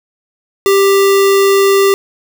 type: tone with sample-and-hold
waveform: sine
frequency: 393.6 Hz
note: G4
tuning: 7 cents sharp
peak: -6 dBFS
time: 0.66-1.94 s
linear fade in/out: 0 ms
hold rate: 1575 Hz
effects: none